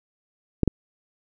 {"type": "clicks", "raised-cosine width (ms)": 3, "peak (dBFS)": -5, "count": 2, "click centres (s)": [0.633, 0.677], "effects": []}